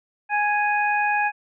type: harmonic tone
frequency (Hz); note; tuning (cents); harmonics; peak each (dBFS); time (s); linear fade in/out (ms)
830.6; G#5; 0; 1 / 2 / 3; -21 / -24 / -26; 0.29-1.32; 50
effects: none